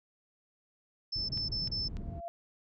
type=tone bursts; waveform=sine; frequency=5280 Hz; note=E8; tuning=2 cents sharp; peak=-32 dBFS; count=4; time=1.12-1.884 s; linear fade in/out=10 ms; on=170 ms; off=28 ms
type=low-pass noise; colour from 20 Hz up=white; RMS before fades=-40 dBFS; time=1.15-2.21 s; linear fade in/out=20 ms; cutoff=110 Hz; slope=12 dB/octave
type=clicks; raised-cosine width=0.2 ms; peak=-33 dBFS; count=3; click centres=1.375 / 1.675 / 1.969 s
type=tone with exponential growth; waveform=sine; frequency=682 Hz; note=F5; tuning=41 cents flat; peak=-35 dBFS; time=1.85-2.28 s; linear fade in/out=0 ms; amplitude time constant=92 ms
effects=none